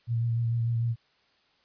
sine tone with vibrato, 116.54 Hz, A#2, in tune, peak -24 dBFS, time 0.07-0.96 s, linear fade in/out 50 ms, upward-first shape sine, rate 6.7 Hz, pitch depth 24 cents each way, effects white hiss -66 dBFS RMS until 1.64 s + resampled to 11025 Hz

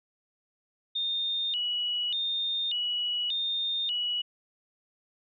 sine tone with vibrato, 3268 Hz, G#7, 29 cents flat, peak -27 dBFS, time 0.95-4.22 s, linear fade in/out 10 ms, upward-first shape square, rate 0.85 Hz, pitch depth 190 cents each way, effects none

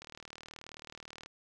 click train, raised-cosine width 0.2 ms, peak -29 dBFS, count 49, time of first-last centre 0.02-1.26 s, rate 38.7 Hz, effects none

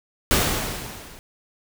pink noise with level ramp, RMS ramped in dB -17 to -45 dBFS, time 0.31-1.19 s, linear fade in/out 0 ms, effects none

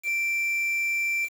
triangle tone with quantisation, 2349 Hz, D7, in tune, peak -22 dBFS, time 0.03-1.29 s, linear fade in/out 50 ms, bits 7, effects none

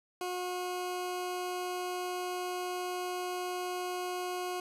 20% pulse tone, 361.4 Hz, F#4, 41 cents flat, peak -29 dBFS, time 0.21-4.6 s, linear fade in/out 2 ms, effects resampled to 32000 Hz + 10-bit

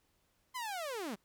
sawtooth linear sweep, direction down, 1046.5 to 176.8 Hz, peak -34 dBFS, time 0.54-1.16 s, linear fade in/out 20 ms, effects pink hiss -75 dBFS RMS until 1.24 s

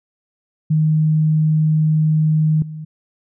sine tone with level steps, 155.56 Hz, D#3, in tune, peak -12 / -27 dBFS, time 0.7-2.85 s, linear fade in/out 10 ms, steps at 2.62 s, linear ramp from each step 2 ms, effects none

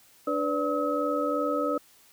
sine tone cluster, 292.6 / 497.2 / 580 / 1281 Hz, D4 / B4 / D5 / E6, -6 / +12 / -22 / -50 cents, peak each -30 dBFS, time 0.27-1.78 s, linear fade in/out 5 ms, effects white hiss -58 dBFS RMS until 2.12 s

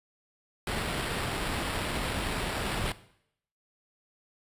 pink noise with sample-and-hold, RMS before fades -32 dBFS, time 0.67-2.92 s, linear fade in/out 2 ms, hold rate 6300 Hz, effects noise-tail reverb RT60 0.7 s tail -17 dB re dry + resampled to 32000 Hz

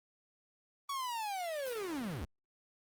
45% pulse linear sweep, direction down, 1135 to 60 Hz, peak -36 dBFS, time 0.89-2.25 s, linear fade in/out 5 ms
white noise with exponential decay, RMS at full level -44 dBFS, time 1.66-2 s, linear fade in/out 5 ms, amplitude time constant 72 ms
effects Opus 24 kbps

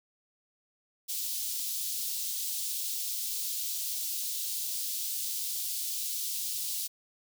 white high-pass noise, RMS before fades -34 dBFS, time 1.08-6.88 s, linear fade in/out 20 ms, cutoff 3500 Hz, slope 24 dB/octave, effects none

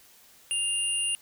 sine tone pair together, 2800 / 9418 Hz, F7 / D9, +4 / +4 cents, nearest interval octave + major sixth, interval 2100 cents, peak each -28 dBFS, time 0.51-1.15 s, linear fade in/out 0 ms, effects white hiss -56 dBFS RMS until 1.21 s

